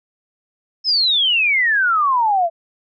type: exponential sweep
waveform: sine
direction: down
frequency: 5300 to 652 Hz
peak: -13 dBFS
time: 0.84-2.5 s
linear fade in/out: 50 ms
effects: none